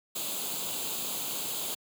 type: noise with comb filter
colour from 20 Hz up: white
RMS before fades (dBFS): -34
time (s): 0.15-1.75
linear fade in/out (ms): 10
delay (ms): 0.27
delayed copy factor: +0.7
effects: high-pass 150 Hz 12 dB/octave